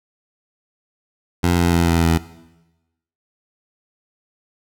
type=tone with pitch steps; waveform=15% pulse; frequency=87.31 / 86.11 / 84.92 / 83.75 / 82.6 Hz; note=F2 / F2 / F2 / E2 / E2; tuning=0 / -24 / -48 / +28 / +4 cents; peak=-8 dBFS; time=1.43-2.18 s; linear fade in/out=10 ms; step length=150 ms; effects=noise-tail reverb RT60 1.0 s tail -17 dB re dry